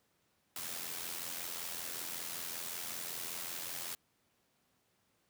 white noise with amplitude modulation, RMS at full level -39 dBFS, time 0.56-3.95 s, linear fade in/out 2 ms, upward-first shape sine, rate 85.3 Hz, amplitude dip 60%, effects pink hiss -75 dBFS RMS until 5.29 s + high-pass 100 Hz 12 dB/octave

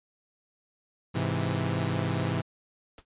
sawtooth chord, Ab augmented, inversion none, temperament equal, 103.83 / 130.81 / 164.81 Hz, Ab2 / C3 / E3, 0 / 0 / 0 cents, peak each -27 dBFS, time 1.14-2.42 s, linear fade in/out 20 ms
violet noise, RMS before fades -40 dBFS, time 2.11-2.22 s, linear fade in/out 5 ms
pink noise with exponential decay, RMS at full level -43 dBFS, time 2.98-3.05 s, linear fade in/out 2 ms, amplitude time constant 15 ms
effects resampled to 8000 Hz

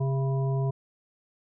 harmonic tone with a mistuned harmonic, 134.4 Hz, C3, 47 cents sharp, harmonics 1 / 3 / 5 / 7, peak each -24 / -34 / -38 / -41 dBFS, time 0-0.71 s, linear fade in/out 10 ms, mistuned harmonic 7, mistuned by +72 cents, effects none

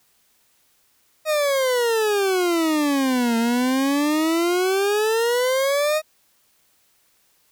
40% pulse exponential two-way sweep, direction down then up, 629 to 227.5 to 629 Hz, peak -17 dBFS, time 1.25-6.02 s, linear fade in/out 50 ms, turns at 3.37 s, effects white hiss -62 dBFS RMS until 7.51 s

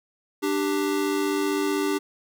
square tone pair together, 296.4 / 392 Hz, D4 / G4, +16 / 0 cents, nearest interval perfect fourth, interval 484 cents, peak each -26 dBFS, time 0.42-1.99 s, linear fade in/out 20 ms, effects none

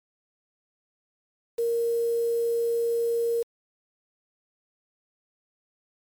sine tone with quantisation, 466.2 Hz, A#4, in tune, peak -22 dBFS, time 1.58-3.43 s, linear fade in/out 10 ms, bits 7, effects MP3 96 kbps

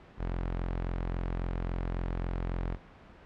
sawtooth tone, 43.65 Hz, F1, in tune, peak -27 dBFS, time 0.17-2.78 s, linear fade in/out 50 ms, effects pink hiss -53 dBFS RMS until 3.25 s + low-pass 2000 Hz 12 dB/octave

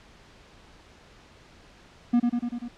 triangle tone with echo, 240 Hz, B3, 49 cents flat, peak -15 dBFS, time 2.13-2.2 s, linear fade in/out 10 ms, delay 97 ms, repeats 5, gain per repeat -3 dB, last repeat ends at 2.685 s, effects pink hiss -53 dBFS RMS until 2.77 s + low-pass 5000 Hz 12 dB/octave

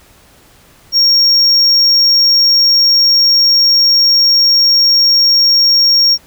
triangle tone, 5560 Hz, F8, 9 cents flat, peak -5 dBFS, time 0.92-6.18 s, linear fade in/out 50 ms, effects pink hiss -45 dBFS RMS until 6.26 s

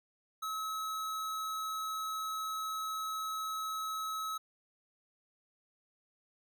square tone, 1288 Hz, E6, 41 cents flat, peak -36 dBFS, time 0.42-4.38 s, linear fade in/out 10 ms, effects none

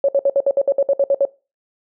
sine tone bursts, 555 Hz, C#5, 2 cents sharp, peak -11 dBFS, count 12, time 0.04-1.252 s, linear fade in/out 2 ms, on 46 ms, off 60 ms, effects noise-tail reverb RT60 0.3 s tail -21 dB re dry

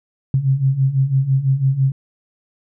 sine beating tone pair, 130.81 / 136.81 Hz, C3 / C#3, 0 / -22 cents, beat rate 6 Hz, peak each -19 / -15 dBFS, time 0.34-1.92 s, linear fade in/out 2 ms, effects none

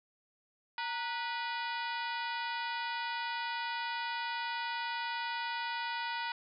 harmonic tone with a mistuned harmonic, 490 Hz, B4, 14 cents flat, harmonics 2 / 3 / 4 / 5 / 6 / 7 / 8 / 9 / 10, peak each -37 / -41 / -43 / -45 / -47 / -48 / -49 / -50 / -51 dBFS, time 0.78-6.32 s, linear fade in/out 2 ms, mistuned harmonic 2, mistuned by -90 cents, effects none

